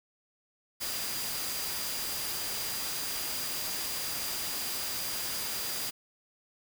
sine tone in noise, 4821 Hz, D8, 45 cents sharp, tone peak -40 dBFS, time 0.8-5.91 s, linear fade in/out 20 ms, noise white, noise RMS -35 dBFS, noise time 0.8-5.91 s, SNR -8 dB, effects none

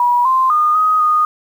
sine tone with pitch steps, 969 / 1044 / 1222 / 1255 / 1233 Hz, B5 / C6 / D#6 / D#6 / D#6, -33 / -4 / -32 / +15 / -16 cents, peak -10 dBFS, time 0-1.25 s, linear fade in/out 2 ms, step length 250 ms, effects 7-bit

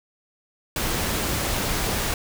pink noise, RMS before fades -25 dBFS, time 0.76-2.14 s, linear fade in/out 2 ms, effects none

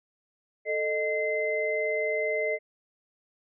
sine tone cluster, 440.4 / 616 / 2066 Hz, A4 / D#5 / C7, +2 / -17 / -22 cents, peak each -30 / -29 / -30 dBFS, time 0.65-2.59 s, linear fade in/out 50 ms, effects none

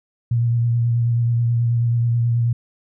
sine tone with vibrato, 118 Hz, A#2, 22 cents sharp, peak -15 dBFS, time 0.31-2.53 s, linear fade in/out 5 ms, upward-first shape sine, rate 9.3 Hz, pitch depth 22 cents each way, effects none

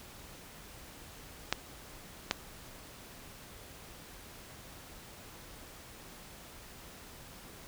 clicks, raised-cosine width 0.2 ms, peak -10 dBFS, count 2, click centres 1.526 / 2.311 s, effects pink hiss -51 dBFS RMS until 7.67 s

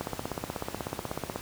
click train, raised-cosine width 1 ms, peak -17 dBFS, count 23, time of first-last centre 0.01-1.36 s, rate 16.3 Hz, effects pink hiss -42 dBFS RMS until 1.41 s + high-pass 60 Hz 12 dB/octave

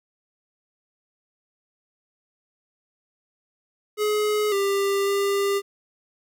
square tone with pitch steps, 421.9 / 396.7 / 399 Hz, G#4 / G4 / G4, +27 / +21 / +31 cents, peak -21 dBFS, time 3.97-5.62 s, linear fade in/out 50 ms, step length 550 ms, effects 10-bit

